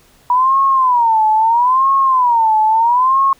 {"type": "tone with vibrato", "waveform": "sine", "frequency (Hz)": 970, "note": "B5", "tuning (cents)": -31, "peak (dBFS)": -9, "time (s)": [0.3, 3.33], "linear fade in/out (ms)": 2, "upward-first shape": "sine", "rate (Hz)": 0.76, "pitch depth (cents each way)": 200, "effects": ["pink hiss -50 dBFS RMS until 3.39 s"]}